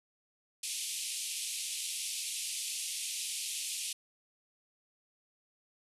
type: band-pass noise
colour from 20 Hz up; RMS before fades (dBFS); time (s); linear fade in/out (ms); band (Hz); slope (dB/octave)
white; -38; 0.63-3.93; 5; 2400 to 11000; 48
effects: resampled to 32000 Hz